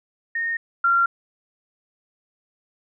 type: tone pair in turn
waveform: sine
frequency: 1843 / 1378.3 Hz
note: A#6 / F6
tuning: -20 / -23 cents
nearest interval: perfect fourth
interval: 503 cents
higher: first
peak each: -22 / -15 dBFS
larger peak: second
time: 0.35-0.57 / 0.84-1.06 s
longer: neither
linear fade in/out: 5 ms
effects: none